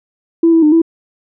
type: tone with pitch steps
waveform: sine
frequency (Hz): 332.5 / 327.7 / 302.8 / 329.4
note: E4 / E4 / D#4 / E4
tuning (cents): +15 / -10 / -47 / -1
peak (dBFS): -5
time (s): 0.43-0.818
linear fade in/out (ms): 5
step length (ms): 97
effects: tanh soft clip ceiling -1 dBFS